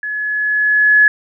sine tone with level ramp, 1700 Hz, G#6, 40 cents sharp, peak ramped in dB -20 to -5 dBFS, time 0.03-1.08 s, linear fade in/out 2 ms, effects none

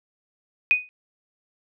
sine tone with exponential decay, 2489 Hz, D#7, in tune, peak -11 dBFS, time 0.71-0.89 s, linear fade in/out 0 ms, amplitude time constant 38 ms, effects none

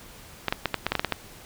clicks, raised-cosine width 0.3 ms, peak -7 dBFS, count 10, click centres 0.483 / 0.525 / 0.657 / 0.743 / 0.866 / 0.92 / 0.953 / 0.995 / 1.047 / 1.123 s, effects pink hiss -47 dBFS RMS until 1.45 s

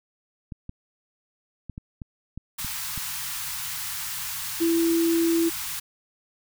clicks, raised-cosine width 5 ms, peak -23 dBFS, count 8, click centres 0.522 / 0.694 / 1.697 / 1.779 / 2.018 / 2.376 / 2.647 / 2.977 s
white band-stop noise, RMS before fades -32 dBFS, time 2.58-5.8 s, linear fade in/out 10 ms, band 170 to 840 Hz, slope 48 dB/octave
sine tone, 333 Hz, E4, 18 cents sharp, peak -19 dBFS, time 4.6-5.5 s, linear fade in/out 20 ms
effects none

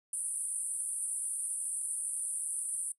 white band-pass noise, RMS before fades -36 dBFS, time 0.13-2.92 s, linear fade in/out 2 ms, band 8900 to 10000 Hz, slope 96 dB/octave, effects noise-tail reverb RT60 0.1 s tail -18 dB re dry

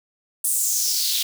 white noise with high-pass filter sweep, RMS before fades -22 dBFS, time 0.44-1.23 s, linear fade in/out 5 ms, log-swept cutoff 9500 to 3400 Hz, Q 3.3, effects none

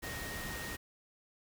sine tone in noise, 1864.7 Hz, A#6, in tune, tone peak -44 dBFS, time 0.02-0.77 s, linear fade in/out 20 ms, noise pink, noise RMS -42 dBFS, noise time 0.02-0.77 s, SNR -5 dB, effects none

